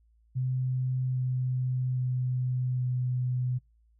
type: tone with pitch steps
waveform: sine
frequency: 128.4 / 127.51 / 126.63 / 125.76 Hz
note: C3 / C3 / B2 / B2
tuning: -32 / -44 / +44 / +32 cents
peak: -26 dBFS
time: 0.35-3.59 s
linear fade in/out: 20 ms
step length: 810 ms
effects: noise-tail reverb RT60 0.2 s tail -25 dB re dry + added 56 Hz sine -61 dBFS peak until 3.99 s